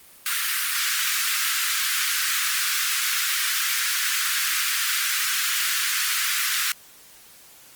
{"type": "high-pass noise", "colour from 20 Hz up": "pink", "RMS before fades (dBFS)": -24, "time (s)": [0.26, 6.72], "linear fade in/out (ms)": 2, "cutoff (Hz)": 1300, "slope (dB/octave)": 48, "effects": ["white hiss -49 dBFS RMS until 7.75 s", "Opus 32 kbps"]}